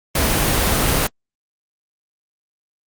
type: noise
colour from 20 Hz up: pink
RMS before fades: -17 dBFS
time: 0.15-1.07 s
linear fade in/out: 5 ms
effects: Opus 24 kbps